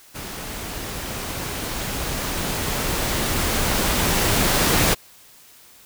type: noise with level ramp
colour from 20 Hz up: pink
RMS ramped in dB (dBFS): -33 to -17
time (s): 0.14-4.95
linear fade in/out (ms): 20
effects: white hiss -49 dBFS RMS until 5.85 s